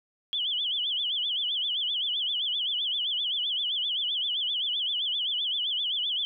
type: tone with vibrato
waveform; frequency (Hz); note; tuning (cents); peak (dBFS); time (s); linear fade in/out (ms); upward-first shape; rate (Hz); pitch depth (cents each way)
sine; 3200; G7; +35; -26; 0.33-6.25; 0; sine; 7.7; 170
effects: none